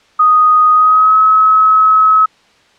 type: tone with pitch glide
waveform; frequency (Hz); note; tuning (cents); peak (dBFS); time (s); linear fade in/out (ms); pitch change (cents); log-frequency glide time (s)
sine; 1244.5 to 1283.9; D#6 to E6; 0 to -46; -5; 0.19-2.26; 10; +54; 0.73-1.16
effects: white hiss -49 dBFS RMS until 2.78 s + low-pass 4000 Hz 12 dB/octave